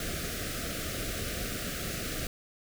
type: band-stop noise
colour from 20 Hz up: pink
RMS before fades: -35 dBFS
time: 0-2.27 s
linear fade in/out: 2 ms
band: 720 to 1200 Hz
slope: 96 dB/octave
effects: none